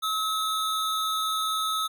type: tone pair together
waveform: square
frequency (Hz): 1288 / 3605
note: E6 / A7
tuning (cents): -41 / +41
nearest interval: octave + tritone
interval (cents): 1782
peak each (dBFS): -27 / -32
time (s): 0.02-1.88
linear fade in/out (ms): 20
effects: none